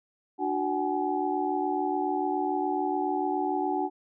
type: tone cluster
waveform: sine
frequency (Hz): 300 / 370 / 757 / 844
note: D4 / F#4 / F#5 / G#5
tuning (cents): +37 / 0 / +39 / +28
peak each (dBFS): -31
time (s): 0.38-3.9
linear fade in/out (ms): 50
effects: none